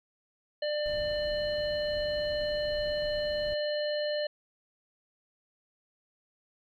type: harmonic tone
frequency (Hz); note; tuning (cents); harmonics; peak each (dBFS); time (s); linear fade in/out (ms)
596; D5; +25; 1 / 3 / 5 / 7; -29 / -40 / -41 / -39; 0.62-4.27; 5
type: noise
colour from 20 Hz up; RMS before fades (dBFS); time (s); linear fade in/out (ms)
brown; -44; 0.86-3.54; 0
effects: none